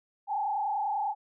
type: tone with frequency modulation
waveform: sine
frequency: 828 Hz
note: G#5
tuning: 5 cents flat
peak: -27 dBFS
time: 0.27-1.15 s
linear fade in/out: 50 ms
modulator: 30.2 Hz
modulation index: 1.5
effects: none